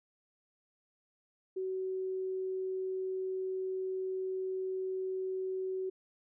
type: tone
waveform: sine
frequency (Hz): 376.3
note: F#4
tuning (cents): +29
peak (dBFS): -33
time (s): 1.56-5.9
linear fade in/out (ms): 10
effects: none